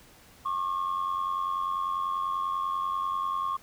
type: tone pair together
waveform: sine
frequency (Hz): 1084.5 / 1174.7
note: C#6 / D6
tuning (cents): -38 / 0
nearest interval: minor second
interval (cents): 138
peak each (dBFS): -27 / -31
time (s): 0.45-3.57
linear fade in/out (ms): 10
effects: tanh soft clip ceiling -23 dBFS + pink hiss -55 dBFS RMS until 3.62 s